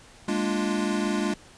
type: chord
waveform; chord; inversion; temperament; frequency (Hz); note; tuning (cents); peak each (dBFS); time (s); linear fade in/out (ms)
square; Bb dominant seventh; third; equal; 207.7 / 233.1 / 293.7 / 349.2; Ab3 / Bb3 / D4 / F4; 0 / 0 / 0 / 0; -28 / -33 / -31 / -31; 0.28-1.34; 5
effects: pink hiss -51 dBFS RMS until 1.57 s + resampled to 22050 Hz

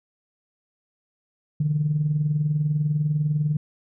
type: tone with tremolo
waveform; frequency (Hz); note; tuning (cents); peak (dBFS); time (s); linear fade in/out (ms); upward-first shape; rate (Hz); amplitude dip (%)
sine; 150.3; D3; +40; -16; 1.6-3.57; 5; triangle; 20; 70
effects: tanh soft clip ceiling -12 dBFS

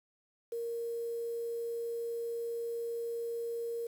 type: tone with quantisation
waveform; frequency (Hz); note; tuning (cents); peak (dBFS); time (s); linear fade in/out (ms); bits
sine; 466.2; A#4; 0; -34; 0.52-3.87; 5; 9
effects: none

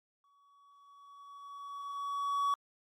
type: tone with exponential growth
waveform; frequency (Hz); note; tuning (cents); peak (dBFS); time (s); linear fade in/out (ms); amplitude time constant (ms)
triangle; 1130; C#6; +33; -25; 0.24-2.54; 1; 500
effects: Opus 48 kbps

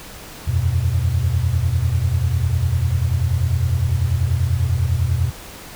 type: chord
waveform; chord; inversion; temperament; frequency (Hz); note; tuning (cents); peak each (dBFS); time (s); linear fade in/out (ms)
sine; E suspended second; none; equal; 82.41 / 92.5 / 123.47; E2 / F#2 / B2; 0 / 0 / 0; -20; 0.47-5.31; 10
effects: pink hiss -37 dBFS RMS until 5.75 s

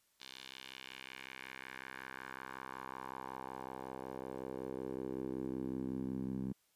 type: tone with band-pass filter sweep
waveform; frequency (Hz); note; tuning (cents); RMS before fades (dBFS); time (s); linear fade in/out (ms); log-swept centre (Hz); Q
10% pulse; 65.41; C2; 0; -44; 0.2-6.53; 5; 3900 to 200; 2.1
effects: white hiss -75 dBFS RMS until 6.75 s + resampled to 32000 Hz

